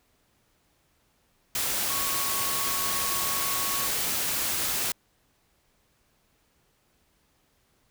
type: tone in noise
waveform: sine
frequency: 1108.7 Hz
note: C#6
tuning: in tune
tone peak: -34 dBFS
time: 1.9-3.87 s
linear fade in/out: 2 ms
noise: white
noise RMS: -28 dBFS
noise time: 1.55-4.92 s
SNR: -9 dB
effects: pink hiss -68 dBFS RMS until 7.9 s